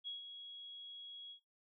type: tone with ADSR envelope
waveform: sine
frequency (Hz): 3322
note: G#7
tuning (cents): 0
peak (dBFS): -40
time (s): 0.04-1.4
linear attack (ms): 34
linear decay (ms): 140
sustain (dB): -8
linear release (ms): 93
effects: noise-tail reverb RT60 0.2 s tail -21 dB re dry